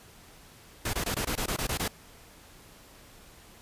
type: noise bursts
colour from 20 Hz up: pink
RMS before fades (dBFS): -30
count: 10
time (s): 0.85-1.88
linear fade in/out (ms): 5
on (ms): 85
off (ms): 20
effects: pink hiss -53 dBFS RMS until 3.61 s + resampled to 32000 Hz